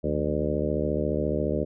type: harmonic tone with a mistuned harmonic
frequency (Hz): 74.4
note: D2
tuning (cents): +23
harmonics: 1 / 2 / 3 / 4 / 5 / 6 / 7 / 8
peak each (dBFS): -32 / -32 / -32 / -32 / -32 / -32 / -32 / -32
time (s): 0.03-1.65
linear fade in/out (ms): 20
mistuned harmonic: 2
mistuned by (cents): +100
effects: none